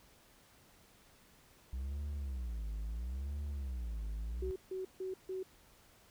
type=tone with vibrato; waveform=triangle; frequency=62 Hz; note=B1; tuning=7 cents sharp; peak=-35 dBFS; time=1.73-4.51 s; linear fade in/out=0 ms; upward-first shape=sine; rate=0.74 Hz; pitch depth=280 cents each way
type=tone bursts; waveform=sine; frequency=375.7 Hz; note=F#4; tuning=26 cents sharp; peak=-37 dBFS; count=4; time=4.42-5.43 s; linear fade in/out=5 ms; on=140 ms; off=150 ms
effects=pink hiss -64 dBFS RMS until 6.1 s